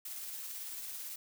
blue noise with tremolo, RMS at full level -42 dBFS, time 0.05-1.16 s, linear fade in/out 5 ms, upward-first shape sine, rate 18 Hz, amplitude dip 25%, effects none

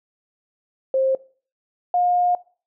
sine tone pair in turn, 530 / 713 Hz, C5 / F5, +22 / +36 cents, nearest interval perfect fourth, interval 514 cents, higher second, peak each -16 dBFS, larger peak neither, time 0.94-1.15 / 1.94-2.35 s, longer second, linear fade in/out 2 ms, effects noise-tail reverb RT60 0.4 s tail -20 dB re dry

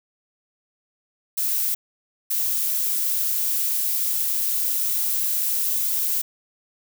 violet noise bursts at uneven times, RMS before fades -23 dBFS, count 2, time 1.37-1.75 / 2.3-6.22 s, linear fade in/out 10 ms, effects none

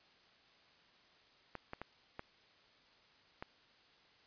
clicks, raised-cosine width 0.5 ms, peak -28 dBFS, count 5, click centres 1.553 / 1.734 / 1.816 / 2.194 / 3.425 s, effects white hiss -66 dBFS RMS until 4.26 s + resampled to 11025 Hz

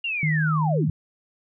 sine linear sweep, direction down, 2833 to 69 Hz, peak -24 dBFS, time 0.04-0.9 s, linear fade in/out 5 ms
sine tone, 155.56 Hz, D#3, in tune, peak -20 dBFS, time 0.23-0.9 s, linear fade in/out 2 ms
effects none

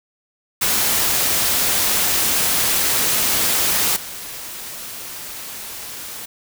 white noise with level steps, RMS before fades -18 / -32 dBFS, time 0.61-6.26 s, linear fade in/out 10 ms, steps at 3.96 s, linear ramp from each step 5 ms, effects none

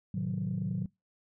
sine chord, A diminished seventh, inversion none, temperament equal, 110 / 130.81 / 155.56 / 185 Hz, A2 / C3 / Eb3 / Gb3, 0 / 0 / 0 / 0 cents, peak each -36 / -38 / -35 / -32 dBFS, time 0.14-0.86 s, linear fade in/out 5 ms, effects noise-tail reverb RT60 0.2 s tail -24 dB re dry + tanh soft clip ceiling -24 dBFS

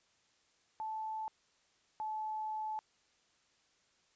sine tone pair in turn, 874 / 865 Hz, A5 / A5, -12 / -30 cents, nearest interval unison, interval 18 cents, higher first, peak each -37 / -36 dBFS, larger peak second, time 0.8-1.28 / 2-2.79 s, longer second, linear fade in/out 0 ms, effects white hiss -72 dBFS RMS until 4.15 s + resampled to 16000 Hz

